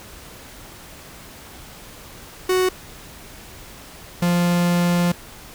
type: tone pair in turn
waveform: 45% pulse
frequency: 370 / 174.62 Hz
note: F#4 / F3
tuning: 0 / 0 cents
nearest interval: octave + minor second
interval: 1300 cents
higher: first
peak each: -16 dBFS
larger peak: neither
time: 2.49-2.69 / 4.22-5.12 s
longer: second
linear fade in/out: 5 ms
effects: pink hiss -41 dBFS RMS until 5.54 s